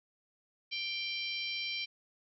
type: harmonic tone with a mistuned harmonic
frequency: 784 Hz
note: G5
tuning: in tune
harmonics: 3 / 4 / 5 / 6 / 7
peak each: -38 / -40 / -42 / -44 / -45 dBFS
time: 0.71-1.86 s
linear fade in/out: 20 ms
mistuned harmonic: 5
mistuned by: +45 cents
effects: none